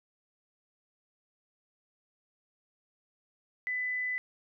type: tone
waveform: sine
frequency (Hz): 2000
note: B6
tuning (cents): +21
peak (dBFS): -30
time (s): 3.67-4.18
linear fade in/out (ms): 0
effects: none